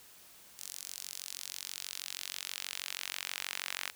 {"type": "tone with high-pass filter sweep", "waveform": "sawtooth", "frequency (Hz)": 46.25, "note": "F#1", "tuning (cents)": 0, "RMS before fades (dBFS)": -42, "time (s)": [0.58, 3.91], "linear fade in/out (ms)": 20, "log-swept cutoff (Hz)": [6400, 2000], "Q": 1.1, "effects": ["white hiss -57 dBFS RMS until 3.95 s"]}